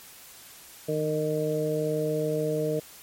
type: harmonic tone with a mistuned harmonic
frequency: 153.4 Hz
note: D#3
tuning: 24 cents flat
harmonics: 1 / 2 / 3 / 4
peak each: -31 / -33 / -27 / -31 dBFS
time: 0.88-2.8 s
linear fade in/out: 10 ms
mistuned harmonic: 1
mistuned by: +23 cents
effects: white hiss -48 dBFS RMS until 3.02 s + MP3 64 kbps